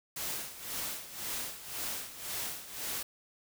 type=noise with tremolo; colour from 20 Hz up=white; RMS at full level=-36 dBFS; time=0.16-3.03 s; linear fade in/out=5 ms; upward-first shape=sine; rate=1.9 Hz; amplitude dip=75%; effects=none